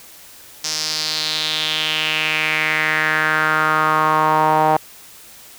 sawtooth tone with band-pass filter sweep, 155.56 Hz, D#3, in tune, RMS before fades -18 dBFS, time 0.64-4.77 s, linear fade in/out 5 ms, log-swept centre 5600 to 800 Hz, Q 3.9, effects white hiss -42 dBFS RMS until 5.58 s

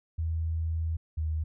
sine tone pair in turn, 81.2 / 78.52 Hz, E2 / D#2, -26 / +16 cents, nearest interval minor second, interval 58 cents, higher first, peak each -27 dBFS, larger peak neither, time 0.18-0.97 / 1.17-1.44 s, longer first, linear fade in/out 10 ms, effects none

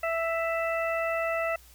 harmonic tone, 661 Hz, E5, 5 cents sharp, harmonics 1 / 2 / 3 / 4, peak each -28 / -33 / -34 / -36 dBFS, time 0.03-1.56 s, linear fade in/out 5 ms, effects added 60 Hz sine -54 dBFS peak until 1.74 s + white hiss -56 dBFS RMS until 1.74 s

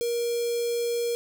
square tone with notch filter, 472.3 Hz, A#4, 23 cents sharp, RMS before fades -27 dBFS, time 0.01-1.15 s, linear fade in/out 0 ms, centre 1500 Hz, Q 0.54, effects none

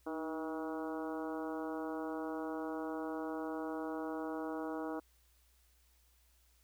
harmonic tone with a mistuned harmonic, 160 Hz, D#3, 49 cents sharp, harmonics 2 / 3 / 4 / 5 / 6 / 7 / 8 / 9, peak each -40 / -44 / -46 / -48 / -50 / -51 / -52 / -53 dBFS, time 0.06-5 s, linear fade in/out 10 ms, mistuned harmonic 2, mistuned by -42 cents, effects added 60 Hz sine -68 dBFS peak until 6.63 s + white hiss -72 dBFS RMS until 6.63 s

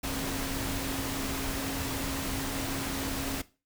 sine tone in noise, 271.2 Hz, C#4, 38 cents flat, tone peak -36 dBFS, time 0.03-3.42 s, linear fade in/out 10 ms, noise pink, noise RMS -34 dBFS, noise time 0.03-3.42 s, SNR -5 dB, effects noise-tail reverb RT60 0.3 s tail -17 dB re dry

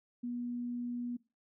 sine tone, 242.2 Hz, B3, 34 cents flat, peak -35 dBFS, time 0.23-1.17 s, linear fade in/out 10 ms, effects noise-tail reverb RT60 0.3 s tail -21 dB re dry

